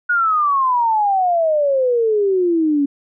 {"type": "exponential sweep", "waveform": "sine", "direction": "down", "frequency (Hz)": [1461, 277.2], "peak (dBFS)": -13, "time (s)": [0.09, 2.86], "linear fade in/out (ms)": 10, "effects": []}